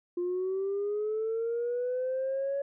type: linear sweep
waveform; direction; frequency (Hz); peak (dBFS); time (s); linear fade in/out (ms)
sine; up; 349.2 to 562; -27; 0.17-2.62; 5
effects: tanh soft clip ceiling -25 dBFS